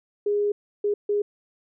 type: tone bursts at uneven times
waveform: sine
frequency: 411.8 Hz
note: G#4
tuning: 15 cents flat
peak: -20 dBFS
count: 3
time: 0.26-0.52 / 0.84-0.94 / 1.09-1.22 s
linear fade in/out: 5 ms
effects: none